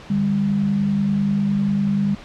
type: tone pair together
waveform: sine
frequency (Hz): 150 / 200.2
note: D3 / G3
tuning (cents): +37 / +37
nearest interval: perfect fourth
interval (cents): 500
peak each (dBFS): -25 / -17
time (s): 0.1-2.15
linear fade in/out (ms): 5
effects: pink hiss -40 dBFS RMS until 2.24 s + low-pass 4000 Hz 12 dB/octave